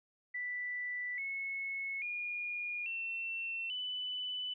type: tone with pitch steps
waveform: sine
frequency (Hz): 1975.5 / 2192 / 2432 / 2699 / 2994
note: B6 / C#7 / D#7 / E7 / F#7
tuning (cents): 0 / -20 / -40 / +40 / +20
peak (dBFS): -36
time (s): 0.34-4.54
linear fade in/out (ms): 10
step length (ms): 840
effects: none